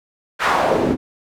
pink noise with band-pass filter sweep, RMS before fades -17 dBFS, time 0.39-0.97 s, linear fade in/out 50 ms, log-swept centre 1600 to 240 Hz, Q 1.9, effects none

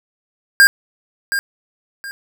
square tone with echo, 1608 Hz, G6, 44 cents sharp, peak -6 dBFS, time 0.6-0.67 s, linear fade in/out 0 ms, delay 720 ms, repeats 2, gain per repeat -11 dB, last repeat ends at 2.11 s, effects none

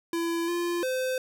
square tone with pitch steps, 336.3 / 346.3 / 515 Hz, E4 / F4 / C5, +35 / -15 / -28 cents, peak -27 dBFS, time 0.13-1.18 s, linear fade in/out 2 ms, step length 350 ms, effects none

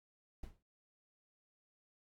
brown noise with exponential decay, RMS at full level -44 dBFS, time 0.43-0.63 s, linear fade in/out 5 ms, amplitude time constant 42 ms, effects AAC 64 kbps

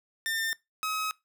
sawtooth tone pair in turn, 1802 / 1274.2 Hz, A6 / D#6, +41 / +41 cents, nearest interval tritone, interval 600 cents, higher first, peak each -25 dBFS, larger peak neither, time 0.26-0.53 / 0.83-1.11 s, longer second, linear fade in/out 0 ms, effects noise-tail reverb RT60 0.2 s tail -22 dB re dry

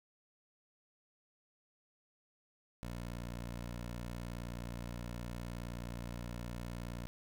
15% pulse tone, 59.2 Hz, A#1, 27 cents sharp, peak -35 dBFS, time 2.83-7.07 s, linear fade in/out 0 ms, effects none

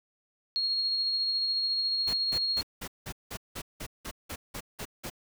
sine tone with tremolo, 4283 Hz, C8, 40 cents sharp, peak -25 dBFS, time 0.56-2.61 s, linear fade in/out 0 ms, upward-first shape sine, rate 14 Hz, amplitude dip 25%
pink noise bursts, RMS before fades -38 dBFS, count 13, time 2.07-5.101 s, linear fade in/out 10 ms, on 67 ms, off 180 ms
effects none

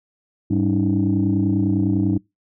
sine tone cluster, 102.8 / 194.1 / 284.8 / 314.8 Hz, G#2 / G3 / C#4 / D#4, -17 / -17 / +47 / +20 cents, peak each -21 dBFS, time 0.5-2.18 s, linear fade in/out 10 ms, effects noise-tail reverb RT60 0.2 s tail -24 dB re dry + tanh soft clip ceiling -9 dBFS

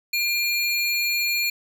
square tone pair together, 2398 / 4307 Hz, D7 / C8, +36 / +49 cents, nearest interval minor seventh, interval 1013 cents, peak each -23 / -27 dBFS, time 0.13-1.5 s, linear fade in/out 5 ms, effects none

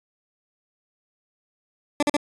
20% pulse tone bursts, 292.1 Hz, D4, 9 cents flat, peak -13 dBFS, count 3, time 2-2.167 s, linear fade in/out 2 ms, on 27 ms, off 43 ms, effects resampled to 24000 Hz

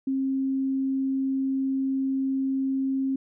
sine tone, 267.7 Hz, C4, 40 cents sharp, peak -23 dBFS, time 0.07-3.16 s, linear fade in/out 5 ms, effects none

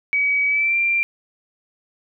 sine tone with pitch glide, 2272 to 2370 Hz, C#7 to D7, +42 to +15 cents, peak -16 dBFS, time 0.13-1.03 s, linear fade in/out 0 ms, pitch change +73 cents, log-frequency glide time 0.47-0.77 s, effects none

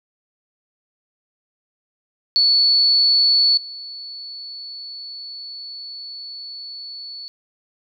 sine tone with level steps, 4435 Hz, C#8, in tune, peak -12 / -31 dBFS, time 2.36-7.28 s, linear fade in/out 0 ms, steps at 3.57 s, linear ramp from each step 5 ms, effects none

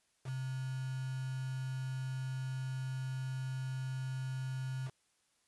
sine tone with quantisation, 130.81 Hz, C3, in tune, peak -36 dBFS, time 0.24-4.91 s, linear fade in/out 50 ms, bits 8, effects white hiss -75 dBFS RMS until 5.47 s + resampled to 24000 Hz

